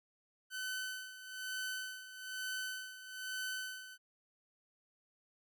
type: tone with tremolo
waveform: sawtooth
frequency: 1516 Hz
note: F#6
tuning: 42 cents sharp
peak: -34 dBFS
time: 0.5-3.98 s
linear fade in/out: 50 ms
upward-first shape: sine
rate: 1.1 Hz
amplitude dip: 75%
effects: none